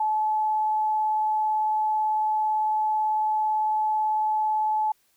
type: tone with vibrato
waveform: sine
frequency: 861 Hz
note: A5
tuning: 38 cents flat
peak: -21 dBFS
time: 0-4.92 s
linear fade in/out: 5 ms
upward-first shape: triangle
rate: 18 Hz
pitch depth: 8 cents each way
effects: white hiss -66 dBFS RMS until 5.16 s